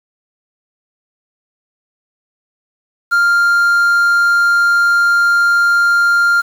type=tone with quantisation; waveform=triangle; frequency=1396.9 Hz; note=F6; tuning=in tune; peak=-7 dBFS; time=3.11-6.42 s; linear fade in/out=20 ms; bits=6; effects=none